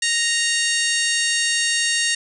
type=harmonic tone with a mistuned harmonic; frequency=932.3 Hz; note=A#5; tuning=in tune; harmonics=2 / 3 / 4 / 5 / 6 / 7 / 8 / 9 / 10; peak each=-23 / -25 / -26 / -27 / -28 / -28 / -29 / -30 / -30 dBFS; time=0.02-2.15 s; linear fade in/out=5 ms; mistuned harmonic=5; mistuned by=-64 cents; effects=none

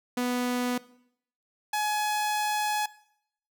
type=tone pair in turn; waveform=sawtooth; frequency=246.9 / 843.5 Hz; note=B3 / G#5; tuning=0 / +27 cents; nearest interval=octave + major sixth; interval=2127 cents; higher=second; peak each=-22 dBFS; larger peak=neither; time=0.17-0.78 / 1.73-2.86 s; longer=second; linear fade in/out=5 ms; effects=noise-tail reverb RT60 0.7 s tail -19 dB re dry

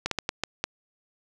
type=slowing click train; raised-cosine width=0.2 ms; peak=-9 dBFS; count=6; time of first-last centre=0.06-0.64 s; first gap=53 ms; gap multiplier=1.4; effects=none

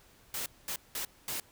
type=noise bursts at uneven times; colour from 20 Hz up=white; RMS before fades=-36 dBFS; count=4; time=0.34-0.46 / 0.68-0.76 / 0.95-1.05 / 1.28-1.4 s; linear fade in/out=2 ms; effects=pink hiss -61 dBFS RMS until 1.51 s

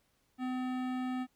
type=tone with hard clipping; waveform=sine; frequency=254.6 Hz; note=C4; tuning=47 cents flat; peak=-35 dBFS; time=0.38-1.27 s; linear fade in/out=50 ms; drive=17 dB; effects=pink hiss -74 dBFS RMS until 1.35 s

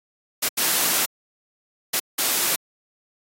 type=noise bursts at uneven times; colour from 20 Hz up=white; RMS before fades=-21 dBFS; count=4; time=0.42-0.49 / 0.57-1.06 / 1.93-2 / 2.18-2.56 s; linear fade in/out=10 ms; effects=high-pass 200 Hz 12 dB/octave + AAC 48 kbps

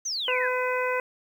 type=exponential sweep; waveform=sine; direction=down; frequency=6450 to 1474 Hz; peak=-27 dBFS; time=0.05-0.49 s; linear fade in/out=10 ms
type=harmonic tone; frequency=504 Hz; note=B4; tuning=35 cents sharp; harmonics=1 / 2 / 3 / 4 / 5; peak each=-27 / -30 / -32 / -33 / -34 dBFS; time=0.28-1 s; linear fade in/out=2 ms
effects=9-bit

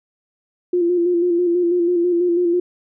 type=tone with vibrato; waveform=sine; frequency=349.2 Hz; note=F4; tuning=in tune; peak=-14 dBFS; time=0.73-2.6 s; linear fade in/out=5 ms; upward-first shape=square; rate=6.1 Hz; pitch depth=35 cents each way; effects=none

